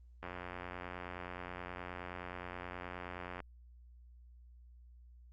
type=click train; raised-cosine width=0.5 ms; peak=-28 dBFS; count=285; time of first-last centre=0.23-3.403 s; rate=89.5 Hz; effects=added 60 Hz sine -55 dBFS peak until 5.32 s + Opus 24 kbps